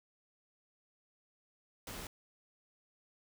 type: noise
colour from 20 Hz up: pink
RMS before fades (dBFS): -45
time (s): 1.87-2.07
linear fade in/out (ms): 2
effects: none